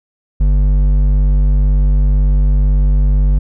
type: tone with hard clipping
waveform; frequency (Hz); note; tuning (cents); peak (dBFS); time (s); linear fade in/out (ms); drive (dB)
triangle; 49; G1; 0; -10; 0.4-3.39; 10; 11
effects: none